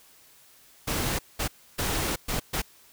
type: noise bursts at uneven times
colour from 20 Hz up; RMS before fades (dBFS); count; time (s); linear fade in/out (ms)
pink; -28; 5; 0.87-1.19 / 1.39-1.48 / 1.78-2.16 / 2.28-2.4 / 2.53-2.62; 10
effects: white hiss -56 dBFS RMS until 2.92 s